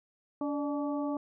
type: harmonic tone with a mistuned harmonic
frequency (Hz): 286.7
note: D4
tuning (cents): -42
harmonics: 1 / 2 / 3 / 4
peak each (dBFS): -31 / -37 / -41 / -43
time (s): 0.41-1.17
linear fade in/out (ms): 2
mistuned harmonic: 2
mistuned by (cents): +63
effects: none